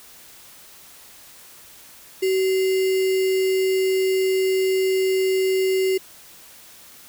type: tone with sample-and-hold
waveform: sine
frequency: 379 Hz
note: F#4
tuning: 42 cents sharp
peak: -17 dBFS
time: 2.22-5.98 s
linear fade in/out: 10 ms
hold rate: 2450 Hz
effects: white hiss -46 dBFS RMS until 7.08 s